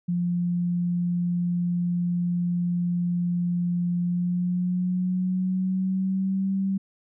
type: tone with pitch glide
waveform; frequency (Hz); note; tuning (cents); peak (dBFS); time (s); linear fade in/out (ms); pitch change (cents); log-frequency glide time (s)
sine; 175.2 to 193.28; F3 to G3; +6 to -24; -22; 0.08-6.78; 10; +170; 4-6.54
effects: none